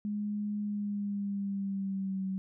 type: tone with pitch glide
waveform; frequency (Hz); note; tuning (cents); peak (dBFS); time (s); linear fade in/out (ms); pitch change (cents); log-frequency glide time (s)
sine; 207.7 to 190.46; G#3 to G3; 0 to -50; -31; 0.05-2.38; 0; -150; 0.61-2.27
effects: none